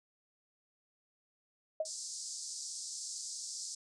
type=tone with exponential decay; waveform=sine; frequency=630 Hz; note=D#5; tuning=21 cents sharp; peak=-27 dBFS; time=1.8-1.9 s; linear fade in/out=5 ms; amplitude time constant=20 ms
type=band-pass noise; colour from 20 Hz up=white; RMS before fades=-43 dBFS; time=1.85-3.75 s; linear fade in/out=5 ms; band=4600 to 8400 Hz; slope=48 dB/octave
effects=resampled to 24000 Hz